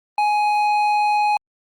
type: tone with hard clipping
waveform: sine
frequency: 836 Hz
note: G#5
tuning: 11 cents sharp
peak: -17 dBFS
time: 0.18-1.37 s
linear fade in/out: 2 ms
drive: 8 dB
effects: Opus 24 kbps